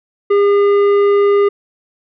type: tone with tanh clipping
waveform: sine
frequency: 404.7 Hz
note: G#4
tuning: 45 cents flat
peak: -10 dBFS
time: 0.3-1.49 s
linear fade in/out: 10 ms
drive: 10 dB
effects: none